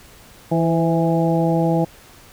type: harmonic tone with a mistuned harmonic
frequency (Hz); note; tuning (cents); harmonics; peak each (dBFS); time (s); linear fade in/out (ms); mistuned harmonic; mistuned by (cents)
164.81; E3; 0; 1 / 2 / 3 / 4 / 5; -18 / -21 / -23 / -24 / -25; 0.51-1.85; 10; 3; +40
effects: pink hiss -46 dBFS RMS until 2.32 s